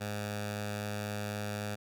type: tone with notch filter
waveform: 10% pulse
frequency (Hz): 103.83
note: G#2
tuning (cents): 0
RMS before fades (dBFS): -37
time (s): 0-1.76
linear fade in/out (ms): 20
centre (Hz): 340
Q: 1.4
effects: none